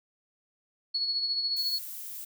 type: tone with tremolo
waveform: sine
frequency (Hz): 4373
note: C#8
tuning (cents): -24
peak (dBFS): -25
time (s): 0.94-1.79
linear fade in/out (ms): 10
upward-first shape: sine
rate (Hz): 14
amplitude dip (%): 45
type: noise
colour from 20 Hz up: violet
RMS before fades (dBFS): -40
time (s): 1.56-2.25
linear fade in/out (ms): 10
effects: none